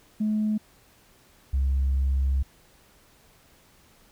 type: tone pair in turn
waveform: sine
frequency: 213.9 / 67.37 Hz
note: A3 / C#2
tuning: -49 / -49 cents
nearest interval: octave + minor sixth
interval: 2000 cents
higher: first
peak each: -21 / -19 dBFS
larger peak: second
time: 0.2-0.58 / 1.53-2.43 s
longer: second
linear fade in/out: 10 ms
effects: tanh soft clip ceiling -18 dBFS + pink hiss -58 dBFS RMS until 4.11 s